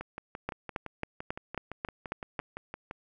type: two click trains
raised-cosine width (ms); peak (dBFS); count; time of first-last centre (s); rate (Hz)
0.5; -23 / -17; 18 / 8; 0.01-2.911 / 0.49-2.392; 5.86 / 3.68
effects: none